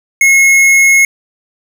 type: tone with hard clipping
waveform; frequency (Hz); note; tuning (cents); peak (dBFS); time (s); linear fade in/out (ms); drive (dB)
sine; 2170; C#7; -37; -6; 0.21-1.05; 2; 13
effects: none